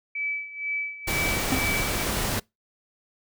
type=tone with tremolo; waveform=sine; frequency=2301 Hz; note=D7; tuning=36 cents flat; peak=-25 dBFS; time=0.15-2.03 s; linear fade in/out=5 ms; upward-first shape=sine; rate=2.1 Hz; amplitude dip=80%
type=noise; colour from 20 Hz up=pink; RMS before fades=-27 dBFS; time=1.07-2.4 s; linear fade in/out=10 ms
type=tone with exponential decay; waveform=square; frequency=261.6 Hz; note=C4; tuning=in tune; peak=-19 dBFS; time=1.52-1.66 s; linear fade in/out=1 ms; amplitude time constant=29 ms
effects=noise-tail reverb RT60 0.2 s tail -25 dB re dry